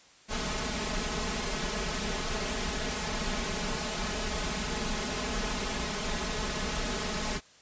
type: noise with comb filter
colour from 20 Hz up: pink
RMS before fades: -32 dBFS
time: 0.28-7.41 s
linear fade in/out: 50 ms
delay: 4.7 ms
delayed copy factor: +0.95
effects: white hiss -57 dBFS RMS until 7.61 s + resampled to 16000 Hz